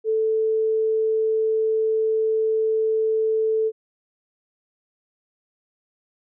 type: tone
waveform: sine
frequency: 440 Hz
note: A4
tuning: in tune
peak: -18 dBFS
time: 0.04-3.72 s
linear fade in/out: 50 ms
effects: none